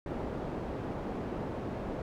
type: low-pass noise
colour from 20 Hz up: white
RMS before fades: -37 dBFS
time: 0.06-2.02 s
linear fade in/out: 2 ms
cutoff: 500 Hz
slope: 12 dB/octave
effects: none